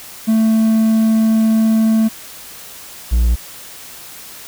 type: tone pair in turn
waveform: triangle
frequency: 221.4 / 58.64 Hz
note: A3 / A#1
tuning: +11 / +11 cents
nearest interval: octave + major seventh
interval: 2300 cents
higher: first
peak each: -8 dBFS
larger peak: neither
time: 0.27-2.09 / 3.11-3.36 s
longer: first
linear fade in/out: 20 ms
effects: white hiss -35 dBFS RMS until 4.47 s